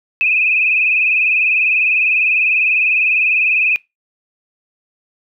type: tone with vibrato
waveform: sine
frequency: 2525 Hz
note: D#7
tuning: 25 cents sharp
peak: -11 dBFS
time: 0.21-3.76 s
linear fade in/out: 0 ms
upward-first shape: triangle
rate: 20 Hz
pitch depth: 97 cents each way
effects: noise-tail reverb RT60 0.2 s tail -22 dB re dry